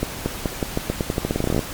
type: accelerating click train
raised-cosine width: 2 ms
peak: -7 dBFS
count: 21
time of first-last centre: 0.03-1.592 s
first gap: 230 ms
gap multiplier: 0.86
effects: pink hiss -32 dBFS RMS until 1.73 s + MP3 96 kbps